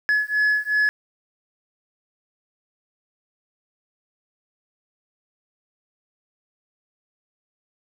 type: beating tone pair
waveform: sine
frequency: 1700 / 1702.7 Hz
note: G#6 / G#6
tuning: +40 / +43 cents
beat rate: 2.7 Hz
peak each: -19 dBFS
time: 0.09-0.89 s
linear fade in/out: 0 ms
effects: tanh soft clip ceiling -15 dBFS + 8-bit